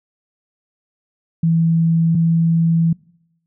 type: tone pair in turn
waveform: sine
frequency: 164.81 / 165.43 Hz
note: E3 / E3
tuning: 0 / +6 cents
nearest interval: unison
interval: 6 cents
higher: second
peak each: -12 dBFS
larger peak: neither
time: 1.43-2.15 / 2.15-2.93 s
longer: second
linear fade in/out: 5 ms
effects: noise-tail reverb RT60 0.8 s tail -24 dB re dry